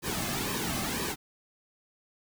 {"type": "noise with flanger", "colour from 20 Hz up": "pink", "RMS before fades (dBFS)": -32, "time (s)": [0.02, 1.16], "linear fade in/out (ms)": 50, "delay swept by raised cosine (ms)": [1.4, 2.16], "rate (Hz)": 2, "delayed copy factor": -0.7, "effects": []}